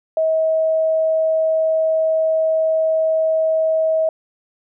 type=tone; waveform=sine; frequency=639 Hz; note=D#5; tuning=46 cents sharp; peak=-14 dBFS; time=0.17-4.09 s; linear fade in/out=2 ms; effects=none